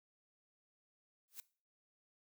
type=noise with exponential growth; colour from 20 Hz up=blue; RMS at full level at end=-44 dBFS; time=1.28-1.4 s; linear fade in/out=0 ms; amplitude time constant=24 ms; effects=noise-tail reverb RT60 0.4 s tail -20 dB re dry